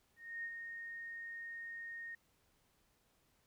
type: tone with ADSR envelope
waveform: sine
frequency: 1851 Hz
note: A#6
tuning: 13 cents flat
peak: -39 dBFS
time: 0.16-2.15 s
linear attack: 280 ms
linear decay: 58 ms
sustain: -5 dB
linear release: 4 ms
effects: pink hiss -75 dBFS RMS until 3.46 s